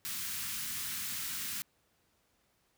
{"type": "band-stop noise", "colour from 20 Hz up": "white", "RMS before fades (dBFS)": -38, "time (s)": [0.05, 1.62], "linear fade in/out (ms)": 0, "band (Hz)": [270, 1200], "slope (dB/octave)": 24, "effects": ["pink hiss -73 dBFS RMS until 2.77 s", "high-pass 60 Hz 12 dB/octave"]}